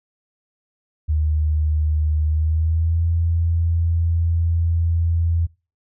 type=tone with pitch glide; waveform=sine; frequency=76.8 to 83.75 Hz; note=D#2 to E2; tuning=-22 to +28 cents; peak=-16 dBFS; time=1.08-5.47 s; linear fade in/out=20 ms; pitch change=+150 cents; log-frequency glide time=2.25-3.04 s; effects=noise-tail reverb RT60 0.3 s tail -22 dB re dry